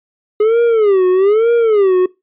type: tone with vibrato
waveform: triangle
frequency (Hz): 415.3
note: G#4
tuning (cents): 0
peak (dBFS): -6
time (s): 0.4-2.06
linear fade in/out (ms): 5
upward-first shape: sine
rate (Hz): 1.1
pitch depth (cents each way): 220
effects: noise-tail reverb RT60 0.2 s tail -21 dB re dry + resampled to 8000 Hz